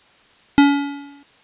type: tone with exponential decay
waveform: square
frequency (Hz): 283.5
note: C#4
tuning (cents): +39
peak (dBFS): -7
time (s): 0.58-1.23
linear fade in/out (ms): 0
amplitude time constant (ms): 140
effects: white hiss -52 dBFS RMS until 1.43 s + resampled to 8000 Hz